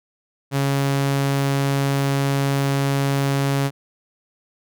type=tone; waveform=sawtooth; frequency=138.59 Hz; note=C#3; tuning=in tune; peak=-14 dBFS; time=0.51-3.71 s; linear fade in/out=50 ms; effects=none